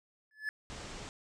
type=tone with exponential growth; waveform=triangle; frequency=1725 Hz; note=A6; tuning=35 cents flat; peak=-28 dBFS; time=0.31-0.49 s; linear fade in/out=1 ms; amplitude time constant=37 ms
type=low-pass noise; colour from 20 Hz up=pink; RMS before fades=-45 dBFS; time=0.7-1.09 s; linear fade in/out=0 ms; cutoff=8300 Hz; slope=48 dB/octave
effects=none